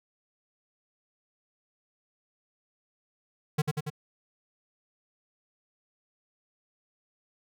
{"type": "tone with echo", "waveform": "square", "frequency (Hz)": 151.1, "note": "D3", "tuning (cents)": 50, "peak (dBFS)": -23, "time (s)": [3.58, 3.62], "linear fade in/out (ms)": 10, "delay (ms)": 94, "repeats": 3, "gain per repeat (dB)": -3, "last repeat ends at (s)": 3.902, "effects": []}